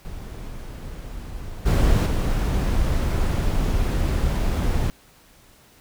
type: noise with level steps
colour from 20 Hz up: brown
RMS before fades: -34 / -17 / -21 dBFS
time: 0.05-4.9 s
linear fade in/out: 0 ms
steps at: 1.65 / 2.05 s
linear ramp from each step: 20 ms
effects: pink hiss -53 dBFS RMS until 5.8 s